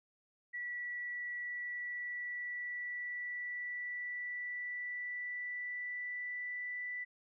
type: tone with pitch glide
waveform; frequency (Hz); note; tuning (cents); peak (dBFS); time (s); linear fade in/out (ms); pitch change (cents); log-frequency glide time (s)
sine; 1947 to 1977.6; B6 to B6; -25 to +2; -38; 0.53-7.05; 20; +27; 0.75-6.87
effects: none